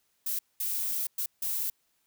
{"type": "noise bursts at uneven times", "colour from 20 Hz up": "violet", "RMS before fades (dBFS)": -31, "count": 4, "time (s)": [[0.26, 0.39], [0.6, 1.07], [1.18, 1.26], [1.42, 1.7]], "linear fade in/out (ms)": 5, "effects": ["white hiss -73 dBFS RMS until 2.06 s"]}